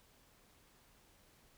silence, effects pink hiss -67 dBFS RMS until 1.57 s

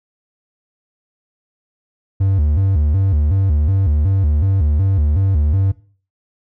triangle tone with vibrato, 85 Hz, F2, 46 cents flat, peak -10 dBFS, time 2.2-5.72 s, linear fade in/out 10 ms, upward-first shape square, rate 2.7 Hz, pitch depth 230 cents each way, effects noise-tail reverb RT60 0.4 s tail -17 dB re dry

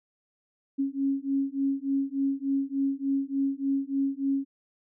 sine beating tone pair, 272.6 / 276 Hz, C#4 / C#4, -29 / -7 cents, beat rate 3.4 Hz, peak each -28 dBFS, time 0.78-4.45 s, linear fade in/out 20 ms, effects none

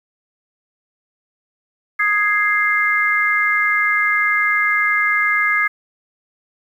sine chord, Ab major, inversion second, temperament equal, 1244.5 / 1661.2 / 2093 Hz, Eb6 / Ab6 / C7, 0 / 0 / 0 cents, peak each -21 / -18 / -17 dBFS, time 1.99-5.68 s, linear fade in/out 10 ms, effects 8-bit

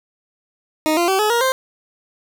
20% pulse tone with pitch steps, 311.1 / 345.2 / 383 / 425 / 471.5 / 523.2 Hz, D#4 / F4 / G4 / G#4 / A#4 / C5, 0 / -20 / -40 / +40 / +20 / 0 cents, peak -10 dBFS, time 0.86-1.52 s, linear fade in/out 0 ms, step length 110 ms, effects none

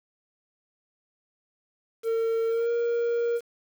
triangle tone with pitch glide, 454.1 to 470.7 Hz, A#4 to A#4, -45 to +17 cents, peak -21 dBFS, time 2.03-3.41 s, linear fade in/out 50 ms, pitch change +62 cents, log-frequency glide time 2.48-2.71 s, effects 8-bit

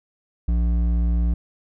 triangle tone with hard clipping, 58.4 Hz, A#1, 4 cents sharp, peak -19 dBFS, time 0.48-1.34 s, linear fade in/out 5 ms, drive 12 dB, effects none

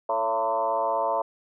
sine tone with frequency modulation, 789 Hz, G5, 11 cents sharp, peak -22 dBFS, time 0.09-1.22 s, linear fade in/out 5 ms, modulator 115 Hz, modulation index 2.4, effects none

